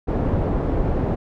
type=low-pass noise; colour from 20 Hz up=pink; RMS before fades=-21 dBFS; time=0.07-1.16 s; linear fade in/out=20 ms; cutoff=610 Hz; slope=12 dB/octave; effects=none